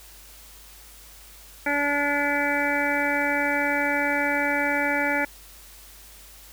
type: harmonic tone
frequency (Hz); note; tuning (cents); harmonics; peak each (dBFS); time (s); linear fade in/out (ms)
287.6; D4; -36; 1 / 2 / 3 / 5 / 6 / 7 / 8; -29 / -29 / -29 / -29 / -29 / -29 / -29; 1.66-5.25; 5
effects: added 50 Hz sine -50 dBFS peak until 6.52 s + white hiss -48 dBFS RMS until 6.52 s